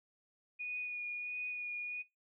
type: tone with vibrato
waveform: sine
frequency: 2458 Hz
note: D#7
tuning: 22 cents flat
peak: -37 dBFS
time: 0.59-2.03 s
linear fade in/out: 20 ms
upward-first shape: sine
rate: 1.5 Hz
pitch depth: 14 cents each way
effects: noise-tail reverb RT60 0.2 s tail -20 dB re dry